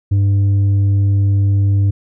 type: tone with tanh clipping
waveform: sine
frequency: 99.4 Hz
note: G2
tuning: 25 cents sharp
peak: -11 dBFS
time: 0.11-1.91 s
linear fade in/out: 10 ms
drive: 4 dB
effects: none